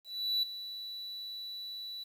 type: tone with ADSR envelope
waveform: triangle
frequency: 3951 Hz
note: B7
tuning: in tune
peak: -25 dBFS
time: 0.04-2.04 s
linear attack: 390 ms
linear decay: 4 ms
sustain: -13 dB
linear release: 11 ms
effects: 10-bit